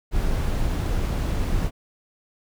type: noise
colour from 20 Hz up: brown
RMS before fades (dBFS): -23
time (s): 0.11-1.71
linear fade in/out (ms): 50
effects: none